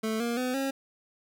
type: tone with pitch steps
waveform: 25% pulse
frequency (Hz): 220 / 235.8 / 252.7 / 270.9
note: A3 / A#3 / B3 / C#4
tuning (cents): 0 / +20 / +40 / -40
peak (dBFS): -24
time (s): 0.03-0.71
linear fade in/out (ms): 10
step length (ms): 170
effects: none